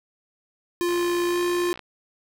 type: tone with pitch glide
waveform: square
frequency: 349.2 to 351.8 Hz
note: F4 to F4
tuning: 0 to +13 cents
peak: -22 dBFS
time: 0.81-1.73 s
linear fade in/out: 0 ms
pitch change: +13 cents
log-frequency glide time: 1.27-1.4 s
type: click train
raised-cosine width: 0.3 ms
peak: -21 dBFS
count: 53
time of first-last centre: 0.89-1.793 s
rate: 57.6 Hz
effects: none